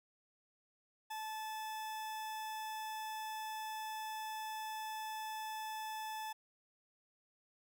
40% pulse tone, 870 Hz, A5, 20 cents flat, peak -40 dBFS, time 1.1-6.33 s, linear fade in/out 10 ms, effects none

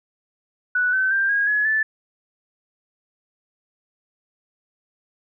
sine tone with pitch steps, 1480 / 1530.4 / 1582.6 / 1636.5 / 1692.2 / 1749.9 Hz, F#6 / G6 / G6 / G#6 / G#6 / A6, 0 / -42 / +16 / -26 / +32 / -10 cents, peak -17 dBFS, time 0.75-1.83 s, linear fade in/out 5 ms, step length 180 ms, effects none

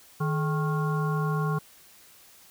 harmonic tone with a mistuned harmonic, 155.56 Hz, D#3, in tune, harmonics 1 / 3 / 5 / 7 / 9, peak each -25 / -34 / -39 / -33 / -38 dBFS, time 0.2-1.59 s, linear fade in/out 10 ms, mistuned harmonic 3, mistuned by -150 cents, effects white hiss -54 dBFS RMS until 2.5 s

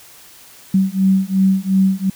sine beating tone pair, 190 / 192.8 Hz, F#3 / G3, +46 / -28 cents, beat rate 2.8 Hz, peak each -15 dBFS, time 0.74-2.1 s, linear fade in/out 5 ms, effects white hiss -43 dBFS RMS until 2.15 s

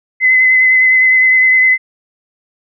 sine tone with vibrato, 2036 Hz, C7, 48 cents flat, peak -6 dBFS, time 0.2-1.78 s, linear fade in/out 50 ms, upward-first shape sine, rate 9.8 Hz, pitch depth 19 cents each way, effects none

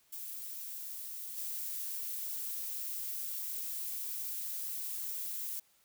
violet noise with level steps, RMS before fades -43 / -39 dBFS, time 0.12-5.6 s, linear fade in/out 10 ms, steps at 1.37 s, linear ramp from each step 10 ms, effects white hiss -69 dBFS RMS until 5.84 s

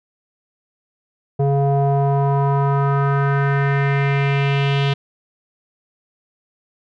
square tone with low-pass filter sweep, 139.7 Hz, C#3, 14 cents sharp, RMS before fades -17 dBFS, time 1.39-4.94 s, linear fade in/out 10 ms, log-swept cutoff 580 to 3300 Hz, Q 3.1, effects none

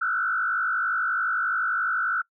sine tone with frequency modulation, 1423 Hz, F6, 32 cents sharp, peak -22 dBFS, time 0.01-2.22 s, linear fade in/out 10 ms, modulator 51.6 Hz, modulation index 2, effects noise-tail reverb RT60 0.1 s tail -23 dB re dry

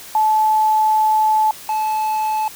sine / triangle tone pair in turn, 866 / 866 Hz, A5 / A5, -28 / -28 cents, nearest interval unison, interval 0 cents, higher neither, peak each -12 / -15 dBFS, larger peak first, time 0.15-1.51 / 1.69-2.48 s, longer first, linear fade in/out 2 ms, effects white hiss -37 dBFS RMS until 2.55 s

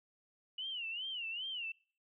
sine tone with vibrato, 2901 Hz, F#7, 35 cents flat, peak -38 dBFS, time 0.58-1.72 s, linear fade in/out 5 ms, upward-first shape sine, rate 2.5 Hz, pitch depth 160 cents each way, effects noise-tail reverb RT60 0.5 s tail -26 dB re dry

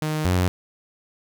sawtooth tone pair in turn, 154.4 / 90.56 Hz, D#3 / F#2, -13 / -37 cents, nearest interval major sixth, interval 924 cents, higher first, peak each -19 / -14 dBFS, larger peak second, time 0.02-0.25 / 0.25-0.48 s, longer neither, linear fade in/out 0 ms, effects none

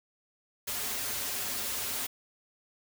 white noise with comb filter, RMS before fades -34 dBFS, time 0.67-2.07 s, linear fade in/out 10 ms, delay 6.1 ms, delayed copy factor -0.75, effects none

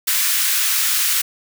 white high-pass noise, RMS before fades -18 dBFS, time 0.07-1.22 s, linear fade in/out 10 ms, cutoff 1300 Hz, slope 24 dB/octave, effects none

